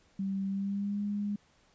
sine tone with pitch glide, 194.5 to 204.9 Hz, G3 to G#3, -13 to -23 cents, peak -30 dBFS, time 0.19-1.36 s, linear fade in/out 5 ms, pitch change +90 cents, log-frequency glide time 0.47-1.02 s, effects pink hiss -66 dBFS RMS until 1.74 s + resampled to 16000 Hz

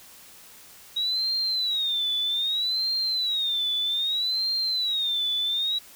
sine tone with vibrato, 3815 Hz, A#7, 39 cents sharp, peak -23 dBFS, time 0.96-5.79 s, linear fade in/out 10 ms, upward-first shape sine, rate 0.63 Hz, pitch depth 160 cents each way, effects white hiss -49 dBFS RMS until 5.95 s

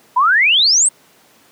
sine exponential sweep, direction up, 947 to 8740 Hz, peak -9 dBFS, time 0.16-0.89 s, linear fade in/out 10 ms, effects pink hiss -50 dBFS RMS until 1.51 s + high-pass 200 Hz 12 dB/octave

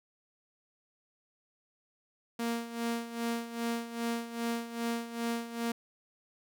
sawtooth tone with tremolo, 233.1 Hz, A#3, in tune, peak -26 dBFS, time 2.39-5.72 s, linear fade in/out 5 ms, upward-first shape sine, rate 2.5 Hz, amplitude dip 75%, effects none

